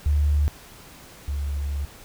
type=tone pair in turn; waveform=sine; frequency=73.42 / 71.04 Hz; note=D2 / C#2; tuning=0 / +43 cents; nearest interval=minor second; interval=57 cents; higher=first; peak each=-17 / -24 dBFS; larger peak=first; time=0.06-0.48 / 1.28-1.85 s; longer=second; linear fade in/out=0 ms; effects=pink hiss -46 dBFS RMS until 2.04 s